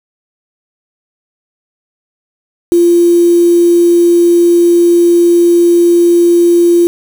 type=tone with quantisation; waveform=sine; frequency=345.1 Hz; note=F4; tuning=21 cents flat; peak=-4 dBFS; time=2.72-6.87 s; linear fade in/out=0 ms; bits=4; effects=none